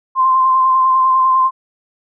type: tone with vibrato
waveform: sine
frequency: 1044 Hz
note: C6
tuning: 4 cents flat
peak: -9 dBFS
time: 0.15-1.51 s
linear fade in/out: 50 ms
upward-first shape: square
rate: 10 Hz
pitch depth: 15 cents each way
effects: none